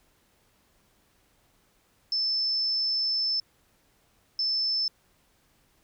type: tone bursts at uneven times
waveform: sine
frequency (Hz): 5274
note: E8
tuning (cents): 0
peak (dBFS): -24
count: 2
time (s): 2.12-3.4 / 4.39-4.88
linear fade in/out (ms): 2
effects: pink hiss -66 dBFS RMS until 5.83 s